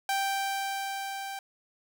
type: tone with level ramp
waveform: sawtooth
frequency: 784 Hz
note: G5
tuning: in tune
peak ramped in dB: -22 to -32 dBFS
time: 0.09-1.39 s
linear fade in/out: 2 ms
effects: none